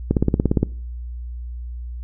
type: click train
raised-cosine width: 3 ms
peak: -3 dBFS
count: 10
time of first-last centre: 0.11-0.63 s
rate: 17.3 Hz
effects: noise-tail reverb RT60 0.5 s tail -23 dB re dry + added 60 Hz sine -28 dBFS peak until 2.03 s